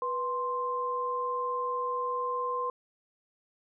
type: tone pair together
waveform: sine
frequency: 491 / 1046.5 Hz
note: B4 / C6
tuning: -10 / 0 cents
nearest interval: octave + minor second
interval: 1310 cents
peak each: -34 / -30 dBFS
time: 0.02-2.7 s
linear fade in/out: 2 ms
effects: none